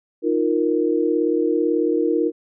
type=chord; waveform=sine; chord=Eb suspended second; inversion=none; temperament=equal; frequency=311.1 / 349.2 / 466.2 Hz; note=Eb4 / F4 / Bb4; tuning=0 / 0 / 0 cents; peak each=-21 dBFS; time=0.22-2.32 s; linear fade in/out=50 ms; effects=none